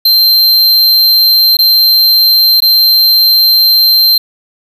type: tone with dropouts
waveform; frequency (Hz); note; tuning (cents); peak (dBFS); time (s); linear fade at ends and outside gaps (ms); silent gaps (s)
square; 4141; C8; -19; -5; 0.05-4.18; 5; 1.57-1.588 / 2.604-2.62
effects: 7-bit